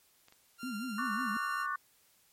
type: clicks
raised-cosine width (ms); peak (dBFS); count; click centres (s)
0.2; -39; 2; 0.284 / 0.324
type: tone with tremolo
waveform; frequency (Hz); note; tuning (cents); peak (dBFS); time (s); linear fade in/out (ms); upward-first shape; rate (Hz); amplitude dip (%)
sawtooth; 1388; F6; -11; -37; 0.58-1.67; 50; triangle; 13; 25
type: tone with vibrato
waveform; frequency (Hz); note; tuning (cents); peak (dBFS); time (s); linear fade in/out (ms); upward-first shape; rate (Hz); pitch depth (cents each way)
sine; 230.8; A#3; -17; -36; 0.63-1.37; 2; sine; 5.5; 220
type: chord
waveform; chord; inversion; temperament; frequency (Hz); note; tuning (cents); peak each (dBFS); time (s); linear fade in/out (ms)
sine; D major seventh; third; equal with one note detuned; 1108.7 / 1174.7 / 1480 / 1801.1; C#6 / D6 / F#6 / A6; 0 / 0 / 0 / +40; -37 / -37 / -37 / -43; 0.98-1.76; 5
effects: white hiss -67 dBFS RMS until 2.32 s + MP3 64 kbps